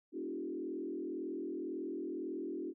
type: tone with frequency modulation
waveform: sine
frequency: 329.6 Hz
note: E4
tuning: in tune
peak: -37 dBFS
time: 0.12-2.74 s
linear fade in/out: 50 ms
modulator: 41.9 Hz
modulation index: 1.5
effects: none